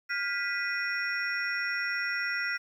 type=tone cluster; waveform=sine; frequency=1412 / 1603 / 1968 / 2475 / 5520 Hz; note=F6 / G6 / B6 / D#7 / F8; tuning=+19 / +38 / -7 / -10 / -21 cents; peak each=-33 / -39 / -32 / -38 / -39 dBFS; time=0.09-2.58 s; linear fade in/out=20 ms; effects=10-bit